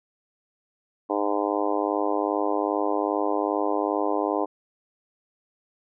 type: harmonic tone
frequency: 102.5 Hz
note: G#2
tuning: 22 cents flat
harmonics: 3 / 4 / 5 / 6 / 7 / 8 / 9 / 10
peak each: -28 / -29 / -30 / -31 / -31 / -32 / -33 / -33 dBFS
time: 1.09-4.46 s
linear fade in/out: 20 ms
effects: none